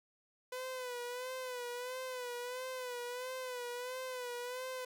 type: tone with vibrato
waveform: sawtooth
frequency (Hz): 500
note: B4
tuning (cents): +21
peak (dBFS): -36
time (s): 0.52-4.85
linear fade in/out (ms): 5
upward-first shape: sine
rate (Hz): 1.5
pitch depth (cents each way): 59
effects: none